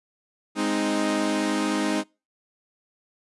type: chord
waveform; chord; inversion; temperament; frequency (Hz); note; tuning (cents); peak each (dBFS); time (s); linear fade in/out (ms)
sawtooth; Ab major; none; equal; 207.7 / 261.6 / 311.1; Ab3 / C4 / Eb4; 0 / 0 / 0; -24 / -25 / -21; 0.55-2.04; 50
effects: noise-tail reverb RT60 0.3 s tail -26 dB re dry + resampled to 24000 Hz